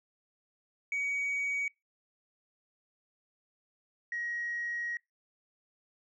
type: tone pair in turn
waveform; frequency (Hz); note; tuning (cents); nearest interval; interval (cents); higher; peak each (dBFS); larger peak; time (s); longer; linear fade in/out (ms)
sine; 2257 / 1894.1; C#7 / A#6; +31 / +27; minor third; 304; first; -28 / -32; first; 0.92-1.68 / 4.12-4.97; second; 2
effects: noise-tail reverb RT60 0.2 s tail -26 dB re dry + tanh soft clip ceiling -28 dBFS